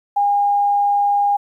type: tone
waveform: sine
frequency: 812 Hz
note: G#5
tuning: 39 cents flat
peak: -13 dBFS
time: 0.16-1.37 s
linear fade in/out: 10 ms
effects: 9-bit